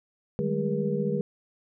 sine tone cluster, 154.2 / 195 / 209.6 / 406.1 / 478.4 Hz, D#3 / G3 / G#3 / G#4 / A#4, -15 / -9 / +16 / -39 / +45 cents, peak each -31 dBFS, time 0.39-1.21 s, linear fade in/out 0 ms, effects none

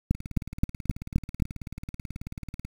two click trains, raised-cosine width 5 ms, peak -24 / -9 dBFS, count 47 / 6, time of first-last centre 0.15-2.65 / 0.11-1.422 s, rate 18.4 / 3.81 Hz, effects 7-bit

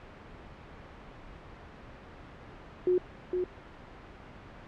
sine tone with echo, 362.4 Hz, F#4, 36 cents flat, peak -22 dBFS, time 2.87-2.98 s, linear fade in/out 2 ms, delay 460 ms, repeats 1, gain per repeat -5 dB, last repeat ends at 3.44 s, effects pink hiss -48 dBFS RMS until 4.67 s + low-pass 2000 Hz 12 dB/octave

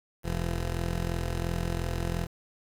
15% pulse tone pair together, 42.86 / 169.8 Hz, F1 / F3, -32 / -48 cents, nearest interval 2 octaves, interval 2384 cents, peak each -23 / -30 dBFS, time 0.23-2.28 s, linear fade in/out 50 ms, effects resampled to 32000 Hz + 8-bit

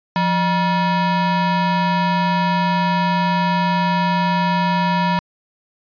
square ring-modulated tone, 392 Hz, G4, in tune, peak -13 dBFS, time 0.16-5.19 s, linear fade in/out 0 ms, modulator 567 Hz, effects resampled to 11025 Hz

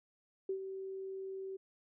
sine tone with ADSR envelope, 384 Hz, G4, 36 cents flat, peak -32 dBFS, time 0.49-1.57 s, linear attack 4 ms, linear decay 89 ms, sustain -8 dB, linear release 12 ms, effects none

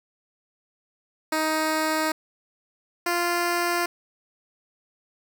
10% pulse tone pair in turn, 313.4 / 347.6 Hz, D#4 / F4, +13 / -8 cents, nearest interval major second, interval 179 cents, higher second, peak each -14 dBFS, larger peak neither, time 1.32-2.12 / 3.06-3.86 s, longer neither, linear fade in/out 5 ms, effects none

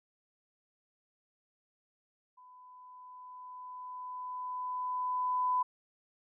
sine tone with level ramp, 1002 Hz, B5, 25 cents sharp, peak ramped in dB -54 to -26 dBFS, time 2.37-5.63 s, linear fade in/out 10 ms, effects none

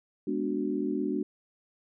sine chord, G# half-diminished seventh, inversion none, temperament equal, 207.7 / 246.9 / 293.7 / 370 Hz, G#3 / B3 / D4 / F#4, 0 / 0 / 0 / 0 cents, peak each -34 / -34 / -31 / -33 dBFS, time 0.27-1.23 s, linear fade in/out 5 ms, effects none

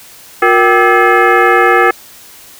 sine tone with frequency modulation, 469.7 Hz, A#4, 13 cents sharp, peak -5 dBFS, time 0.42-1.91 s, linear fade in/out 5 ms, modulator 415 Hz, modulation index 3.8, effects white hiss -37 dBFS RMS until 2.59 s

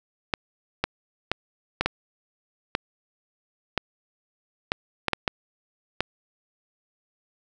clicks, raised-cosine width 0.3 ms, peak -6 dBFS, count 12, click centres 0.338 / 0.84 / 1.316 / 1.81 / 1.86 / 2.751 / 3.777 / 4.719 / 5.083 / 5.133 / 5.278 / 6.006 s, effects none

